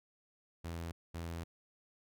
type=tone bursts at uneven times; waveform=sawtooth; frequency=83.8 Hz; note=E2; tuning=29 cents sharp; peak=-36 dBFS; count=2; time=0.64-0.92 / 1.14-1.44 s; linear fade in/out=10 ms; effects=none